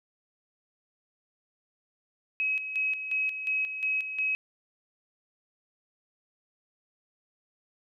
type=tone with tremolo; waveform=sine; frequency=2550 Hz; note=D#7; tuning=42 cents sharp; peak=-25 dBFS; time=2.4-4.35 s; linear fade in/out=0 ms; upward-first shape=square; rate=2.8 Hz; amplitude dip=60%; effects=none